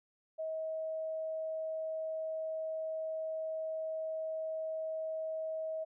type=tone; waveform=sine; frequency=637 Hz; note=D#5; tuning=41 cents sharp; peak=-35 dBFS; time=0.38-5.85 s; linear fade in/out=20 ms; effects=none